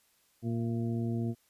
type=harmonic tone with a mistuned harmonic; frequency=116.4 Hz; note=A#2; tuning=2 cents flat; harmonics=1 / 2 / 3 / 4 / 6; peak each=-32 / -33 / -39 / -47 / -48 dBFS; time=0.42-1.35 s; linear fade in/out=50 ms; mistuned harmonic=6; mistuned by=-50 cents; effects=white hiss -69 dBFS RMS until 1.49 s + resampled to 32000 Hz